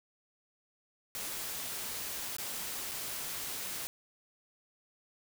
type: noise with dropouts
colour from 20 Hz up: white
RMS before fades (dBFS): -39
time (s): 1.15-3.87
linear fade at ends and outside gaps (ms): 0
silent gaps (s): 2.367-2.384 / 2.913-2.917
effects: none